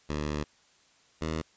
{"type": "tone pair in turn", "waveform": "10% pulse", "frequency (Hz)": [74.7, 79.44], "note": ["D2", "D#2"], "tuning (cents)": [30, 37], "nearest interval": "minor second", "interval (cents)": 107, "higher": "second", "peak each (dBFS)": -22, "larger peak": "neither", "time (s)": [[0.09, 0.44], [1.21, 1.42]], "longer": "first", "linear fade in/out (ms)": 10, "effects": ["white hiss -63 dBFS RMS until 1.56 s", "resampled to 16000 Hz"]}